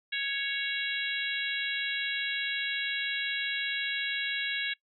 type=harmonic tone; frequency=554.4 Hz; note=C#5; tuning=in tune; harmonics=3 / 4 / 5 / 6 / 7; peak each=-34 / -35 / -36 / -37 / -37 dBFS; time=0.12-4.74 s; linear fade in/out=10 ms; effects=noise-tail reverb RT60 0.1 s tail -22 dB re dry